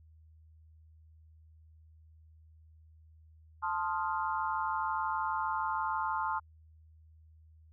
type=chord; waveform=sine; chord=F dominant seventh; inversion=first; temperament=equal; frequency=880 / 1046.5 / 1244.5 / 1396.9 Hz; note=A5 / C6 / Eb6 / F6; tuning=0 / 0 / 0 / 0 cents; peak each=-34 / -35 / -38 / -39 dBFS; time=3.62-6.4 s; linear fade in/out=20 ms; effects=added 79 Hz sine -56 dBFS peak until 7.72 s